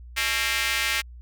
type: tone with high-pass filter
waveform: square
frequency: 123.47 Hz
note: B2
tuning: in tune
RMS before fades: -25 dBFS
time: 0.16-1.02 s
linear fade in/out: 20 ms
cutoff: 2100 Hz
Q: 1.9
effects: added 60 Hz sine -40 dBFS peak until 1.21 s